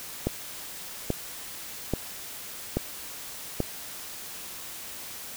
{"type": "click train", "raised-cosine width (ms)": 2, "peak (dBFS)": -11, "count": 5, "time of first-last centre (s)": [0.27, 3.603], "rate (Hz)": 1.2, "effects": ["white hiss -40 dBFS RMS until 5.36 s"]}